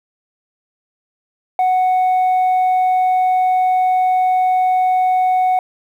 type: tone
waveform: sine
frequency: 740 Hz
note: F#5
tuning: in tune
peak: -9 dBFS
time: 1.59-5.59 s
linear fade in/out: 2 ms
effects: tanh soft clip ceiling -11 dBFS + 8-bit